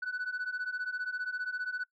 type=beating tone pair; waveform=sine; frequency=1480 / 1495 Hz; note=F#6 / F#6; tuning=0 / +17 cents; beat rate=15 Hz; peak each=-35 / -33 dBFS; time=0.02-1.84 s; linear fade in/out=10 ms; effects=noise-tail reverb RT60 0.1 s tail -24 dB re dry + tanh soft clip ceiling -30 dBFS